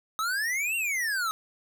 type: exponential two-way sweep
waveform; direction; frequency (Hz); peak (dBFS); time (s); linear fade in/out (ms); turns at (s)
square; up then down; 1260 to 2794 to 1260; -27; 0.19-1.31; 0; 0.76
effects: none